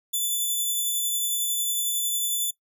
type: tone with tremolo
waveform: 5% pulse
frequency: 3494 Hz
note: A7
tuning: 13 cents flat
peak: -15 dBFS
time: 0.13-2.51 s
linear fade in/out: 10 ms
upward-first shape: triangle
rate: 11 Hz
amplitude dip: 25%
effects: noise-tail reverb RT60 0.1 s tail -20 dB re dry